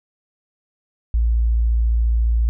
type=tone; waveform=sine; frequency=57.2 Hz; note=A#1; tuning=32 cents flat; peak=-14 dBFS; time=1.14-2.49 s; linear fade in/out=0 ms; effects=none